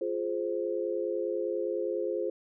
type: chord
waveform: sine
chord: F minor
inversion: none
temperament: just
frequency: 349.2 / 419.1 / 523.8 Hz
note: F4 / Ab4 / C5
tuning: 0 / +16 / +2 cents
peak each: -33 dBFS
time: 0.01-2.3 s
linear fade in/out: 5 ms
effects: none